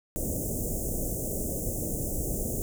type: band-stop noise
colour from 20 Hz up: pink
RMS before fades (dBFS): -31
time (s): 0.16-2.62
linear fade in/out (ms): 0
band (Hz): 630 to 6700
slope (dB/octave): 48
effects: none